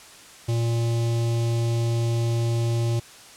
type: tone with notch filter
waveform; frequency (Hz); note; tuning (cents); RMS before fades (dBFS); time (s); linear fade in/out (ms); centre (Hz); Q
square; 116.54; A#2; 0; -23; 0.48-3; 10; 1500; 0.59
effects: white hiss -46 dBFS RMS until 3.36 s + low-pass 9000 Hz 12 dB/octave